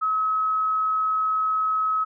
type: tone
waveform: sine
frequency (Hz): 1282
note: E6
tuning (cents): -49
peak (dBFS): -20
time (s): 0.01-2.05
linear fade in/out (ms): 20
effects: none